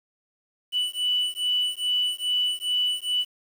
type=beating tone pair; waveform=triangle; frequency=2968 / 2970.4 Hz; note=F#7 / F#7; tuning=+5 / +6 cents; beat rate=2.4 Hz; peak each=-23 dBFS; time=0.72-3.25 s; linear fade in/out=50 ms; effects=tanh soft clip ceiling -18 dBFS + 8-bit